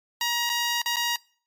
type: tone with dropouts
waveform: 10% pulse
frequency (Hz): 949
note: A#5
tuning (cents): +31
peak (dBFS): -15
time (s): 0.21-1.16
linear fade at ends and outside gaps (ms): 2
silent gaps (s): 0.494-0.498 / 0.818-0.859 / 0.96-0.967
effects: noise-tail reverb RT60 0.5 s tail -25 dB re dry + MP3 64 kbps